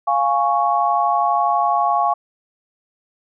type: chord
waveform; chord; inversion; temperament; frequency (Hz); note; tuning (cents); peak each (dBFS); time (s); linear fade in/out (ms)
sine; Db major; first; equal; 698.5 / 830.6 / 1108.7; F5 / Ab5 / Db6; 0 / 0 / 0; -19; 0.07-2.14; 10
effects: none